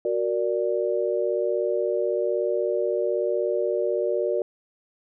sine chord, Gb augmented, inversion none, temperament equal, 370 / 466.2 / 587.3 Hz, Gb4 / Bb4 / D5, 0 / 0 / 0 cents, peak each -26 dBFS, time 0.05-4.42 s, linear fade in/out 2 ms, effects none

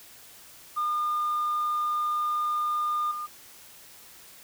sine tone with level steps, 1212 Hz, D#6, 46 cents flat, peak -23 / -31 dBFS, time 0.76-3.27 s, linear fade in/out 20 ms, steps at 3.11 s, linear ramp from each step 5 ms, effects tanh soft clip ceiling -22 dBFS + white hiss -50 dBFS RMS until 4.43 s

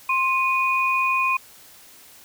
sine tone pair together, 1054.3 / 2473 Hz, C6 / D#7, +13 / -11 cents, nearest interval octave + minor third, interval 1476 cents, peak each -21 dBFS, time 0.09-1.37 s, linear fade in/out 5 ms, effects white hiss -48 dBFS RMS until 2.24 s

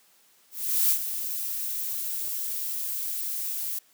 violet noise with ADSR envelope, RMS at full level -21 dBFS, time 0.51-3.79 s, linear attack 390 ms, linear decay 82 ms, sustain -10 dB, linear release 7 ms, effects white hiss -61 dBFS RMS until 3.93 s + high-pass 150 Hz 12 dB/octave

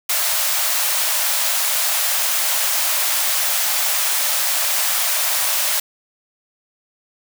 white high-pass noise, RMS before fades -19 dBFS, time 0.09-5.8 s, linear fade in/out 5 ms, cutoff 550 Hz, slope 96 dB/octave, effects none

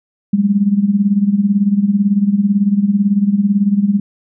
sine tone with tremolo, 201.8 Hz, G#3, 49 cents flat, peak -7 dBFS, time 0.33-4 s, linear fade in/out 5 ms, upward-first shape sine, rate 18 Hz, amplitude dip 75%, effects none

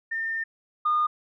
sine tone pair in turn, 1809 / 1220.1 Hz, A6 / D#6, +48 / -34 cents, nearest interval perfect fifth, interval 682 cents, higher first, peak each -26 / -19 dBFS, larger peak second, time 0.11-0.44 / 0.85-1.07 s, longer first, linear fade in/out 10 ms, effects tanh soft clip ceiling -16 dBFS

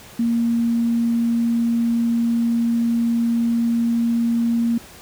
sine tone, 233.1 Hz, A#3, in tune, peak -16 dBFS, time 0.19-4.78 s, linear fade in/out 5 ms, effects pink hiss -42 dBFS RMS until 5.01 s + high-pass 60 Hz 12 dB/octave

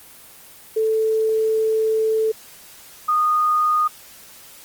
sine tone pair in turn, 440 / 1231.6 Hz, A4 / D#6, 0 / -18 cents, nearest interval octave + tritone, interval 1782 cents, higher second, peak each -16 / -15 dBFS, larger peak second, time 0.76-2.32 / 3.08-3.88 s, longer first, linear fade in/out 10 ms, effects white hiss -44 dBFS RMS until 4.64 s + Opus 24 kbps

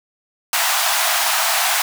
pink high-pass noise, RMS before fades -18 dBFS, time 0.53-1.82 s, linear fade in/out 2 ms, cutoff 650 Hz, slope 96 dB/octave, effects none

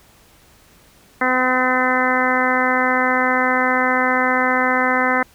harmonic tone, 255 Hz, C4, 44 cents flat, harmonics 1 / 2 / 3 / 4 / 5 / 6 / 7 / 8, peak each -23 / -23 / -23 / -23 / -23 / -23 / -23 / -23 dBFS, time 1.21-5.23 s, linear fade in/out 5 ms, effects pink hiss -51 dBFS RMS until 5.34 s

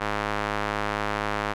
square tone with band-pass filter, 52.1 Hz, G#1, 6 cents sharp, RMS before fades -28 dBFS, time 0-1.54 s, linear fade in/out 20 ms, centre 1300 Hz, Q 0.93, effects none

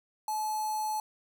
square tone with notch filter, 860 Hz, A5, 40 cents flat, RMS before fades -32 dBFS, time 0.28-1 s, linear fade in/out 2 ms, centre 2700 Hz, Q 0.9, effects none

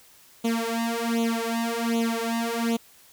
sawtooth tone with flanger, 230.5 Hz, A#3, 19 cents flat, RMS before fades -26 dBFS, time 0.44-2.77 s, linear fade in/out 10 ms, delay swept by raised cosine 0.29 to 3.29 ms, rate 1.3 Hz, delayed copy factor +1, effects white hiss -54 dBFS RMS until 3.12 s

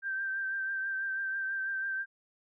sine tone with vibrato, 1568 Hz, G6, in tune, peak -31 dBFS, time 0.02-2.06 s, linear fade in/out 50 ms, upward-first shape triangle, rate 6.1 Hz, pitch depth 32 cents each way, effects none

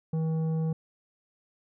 sine tone with tanh clipping, 160.3 Hz, E3, 48 cents flat, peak -27 dBFS, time 0.13-0.73 s, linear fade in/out 5 ms, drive 9 dB, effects none

